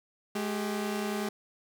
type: tone pair together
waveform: sawtooth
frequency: 211.2 / 392 Hz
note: G#3 / G4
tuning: +29 / 0 cents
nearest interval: major seventh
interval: 1071 cents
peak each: -28 / -31 dBFS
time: 0.35-1.29 s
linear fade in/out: 5 ms
effects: none